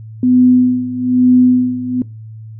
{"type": "tone with tremolo", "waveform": "sine", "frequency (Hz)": 251, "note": "B3", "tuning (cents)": 28, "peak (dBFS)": -5, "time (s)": [0.23, 2.02], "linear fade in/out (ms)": 2, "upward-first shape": "sine", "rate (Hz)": 1.1, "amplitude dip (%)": 80, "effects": ["noise-tail reverb RT60 0.3 s tail -21 dB re dry", "added 110 Hz sine -29 dBFS peak until 2.59 s"]}